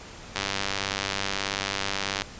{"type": "click train", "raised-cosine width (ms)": 0.2, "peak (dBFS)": -9, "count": 184, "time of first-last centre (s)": [0.36, 2.22], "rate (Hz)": 98.4, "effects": ["pink hiss -43 dBFS RMS until 2.39 s", "resampled to 16000 Hz"]}